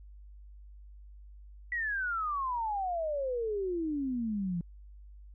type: exponential sweep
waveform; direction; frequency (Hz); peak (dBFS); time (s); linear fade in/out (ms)
sine; down; 1965 to 167; -30; 1.72-4.61; 2
effects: added 50 Hz sine -48 dBFS peak until 5.34 s